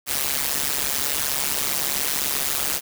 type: noise with amplitude modulation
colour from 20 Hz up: white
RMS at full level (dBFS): -20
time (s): 0.06-2.81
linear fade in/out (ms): 50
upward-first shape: sine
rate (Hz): 141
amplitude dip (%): 95
effects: none